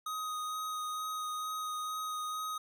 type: tone with vibrato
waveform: square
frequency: 1251 Hz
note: D#6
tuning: 9 cents sharp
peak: -36 dBFS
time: 0.06-2.58 s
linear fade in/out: 5 ms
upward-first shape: sine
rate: 2.2 Hz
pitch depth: 11 cents each way
effects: none